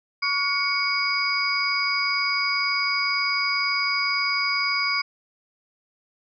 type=tone cluster; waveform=sine; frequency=1122 / 1440 / 2231 / 4905 Hz; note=C#6 / F#6 / C#7 / D#8; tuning=+21 / -47 / +11 / -26 cents; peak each=-28 / -33 / -24 / -26 dBFS; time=0.22-5.02 s; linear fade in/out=10 ms; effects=none